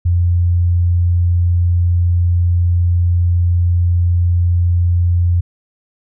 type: tone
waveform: sine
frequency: 87.31 Hz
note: F2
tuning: in tune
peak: -10 dBFS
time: 0.05-5.41 s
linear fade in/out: 10 ms
effects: none